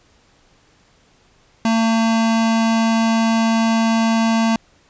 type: tone pair together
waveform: square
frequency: 225.8 / 903 Hz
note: A3 / A5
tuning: +45 / +45 cents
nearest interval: 2 octaves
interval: 2400 cents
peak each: -15 / -25 dBFS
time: 1.65-4.56 s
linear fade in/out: 2 ms
effects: pink hiss -55 dBFS RMS until 4.89 s + resampled to 16000 Hz